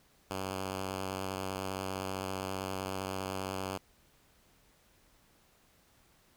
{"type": "tone with vibrato", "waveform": "5% pulse", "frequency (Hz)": 95.3, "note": "G2", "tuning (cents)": -48, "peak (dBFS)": -24, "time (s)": [0.3, 3.78], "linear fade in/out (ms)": 10, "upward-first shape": "sine", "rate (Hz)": 10, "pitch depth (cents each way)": 18, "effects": ["pink hiss -66 dBFS RMS until 6.36 s"]}